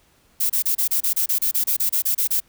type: noise bursts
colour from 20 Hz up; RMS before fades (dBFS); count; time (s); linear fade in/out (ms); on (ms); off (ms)
violet; -20; 16; 0.4-2.403; 10; 98; 29
effects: pink hiss -59 dBFS RMS until 2.48 s